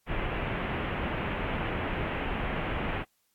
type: low-pass noise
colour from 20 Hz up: pink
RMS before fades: -32 dBFS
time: 0.06-3.05 s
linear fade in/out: 50 ms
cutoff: 2900 Hz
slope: 48 dB/octave
effects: white hiss -73 dBFS RMS until 3.34 s + AAC 64 kbps